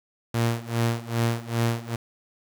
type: tone with tremolo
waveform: sawtooth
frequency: 116.54 Hz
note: A#2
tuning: in tune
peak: -16 dBFS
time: 0.34-1.96 s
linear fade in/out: 5 ms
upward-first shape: sine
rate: 2.5 Hz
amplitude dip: 90%
effects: 7-bit